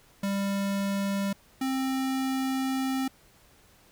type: tone pair in turn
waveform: square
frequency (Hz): 198 / 264.3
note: G3 / C4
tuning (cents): +18 / +18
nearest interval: perfect fourth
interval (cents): 500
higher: second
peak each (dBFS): -27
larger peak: neither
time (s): 0.23-1.33 / 1.61-3.08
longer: second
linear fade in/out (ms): 5
effects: pink hiss -59 dBFS RMS until 3.91 s